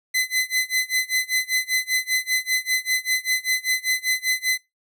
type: tone with tremolo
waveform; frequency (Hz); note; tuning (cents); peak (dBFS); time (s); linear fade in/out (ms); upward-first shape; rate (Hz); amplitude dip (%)
sawtooth; 2028; B6; +45; -14; 0.14-4.58; 10; sine; 5.1; 95
effects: noise-tail reverb RT60 0.2 s tail -22 dB re dry